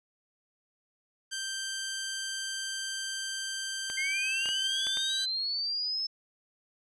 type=tone; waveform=10% pulse; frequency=1568 Hz; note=G6; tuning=in tune; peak=-24 dBFS; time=1.31-5.26 s; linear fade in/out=20 ms
type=clicks; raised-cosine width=0.3 ms; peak=-24 dBFS; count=5; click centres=3.9 / 4.458 / 4.489 / 4.869 / 4.972 s
type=linear sweep; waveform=sine; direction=up; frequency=2093 to 5274 Hz; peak=-29 dBFS; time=3.97-6.07 s; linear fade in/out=10 ms
effects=low-pass 9000 Hz 12 dB/octave